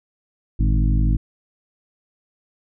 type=harmonic tone with a mistuned harmonic; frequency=51.91 Hz; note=G#1; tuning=in tune; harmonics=1 / 2 / 3 / 4 / 5 / 6; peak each=-16 / -22 / -26 / -28 / -30 / -32 dBFS; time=0.59-1.17 s; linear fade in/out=10 ms; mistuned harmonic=2; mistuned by=+120 cents; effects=none